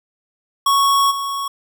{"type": "tone with level steps", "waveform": "square", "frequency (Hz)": 1108.7, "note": "C#6", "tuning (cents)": 0, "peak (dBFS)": [-13, -22], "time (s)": [0.66, 1.48], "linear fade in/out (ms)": 5, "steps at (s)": 1.1, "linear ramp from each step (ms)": 20, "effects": []}